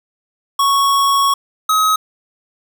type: tone pair in turn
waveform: square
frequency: 1108.7 / 1271.6 Hz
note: C#6 / D#6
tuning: 0 / +37 cents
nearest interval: major second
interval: 237 cents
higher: second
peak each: -12 dBFS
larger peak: neither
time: 0.59-1.34 / 1.69-1.96 s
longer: first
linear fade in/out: 5 ms
effects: none